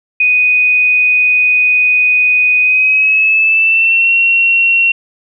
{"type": "tone with pitch glide", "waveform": "sine", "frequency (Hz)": [2489, 2730], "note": ["D#7", "F7"], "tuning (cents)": [0, -40], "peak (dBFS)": -7, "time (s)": [0.2, 4.92], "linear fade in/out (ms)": 5, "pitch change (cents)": 160, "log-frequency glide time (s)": [2.6, 4.12], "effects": []}